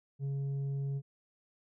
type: tone with tanh clipping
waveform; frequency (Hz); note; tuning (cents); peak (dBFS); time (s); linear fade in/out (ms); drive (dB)
sine; 138.59; C#3; 0; -33; 0.19-1.02; 50; 4
effects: none